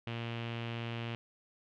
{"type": "tone with low-pass filter", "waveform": "sawtooth", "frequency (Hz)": 116.54, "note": "A#2", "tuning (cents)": 0, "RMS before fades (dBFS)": -39, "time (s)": [0.07, 1.15], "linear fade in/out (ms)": 0, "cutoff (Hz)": 2900, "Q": 3.6, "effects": []}